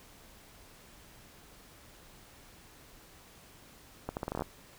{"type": "accelerating click train", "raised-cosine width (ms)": 1, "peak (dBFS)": -20, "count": 10, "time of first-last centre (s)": [4.09, 4.421], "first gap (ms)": 79, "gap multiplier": 0.79, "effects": ["pink hiss -56 dBFS RMS until 4.78 s"]}